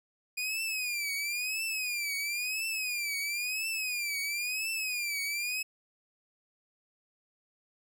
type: tone with vibrato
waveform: sawtooth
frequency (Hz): 2444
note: D#7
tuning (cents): -32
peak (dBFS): -28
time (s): 0.37-5.63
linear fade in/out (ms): 10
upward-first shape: triangle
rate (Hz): 0.98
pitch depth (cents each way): 160
effects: none